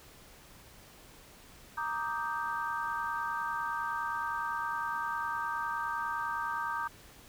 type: chord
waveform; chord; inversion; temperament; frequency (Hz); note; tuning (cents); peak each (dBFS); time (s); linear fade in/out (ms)
sine; Eb major seventh; second; equal; 932.3 / 1174.7 / 1244.5 / 1568; Bb5 / D6 / Eb6 / G6; 0 / 0 / 0 / 0; -36 / -38 / -39 / -37; 1.77-6.88; 10
effects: pink hiss -55 dBFS RMS until 7.28 s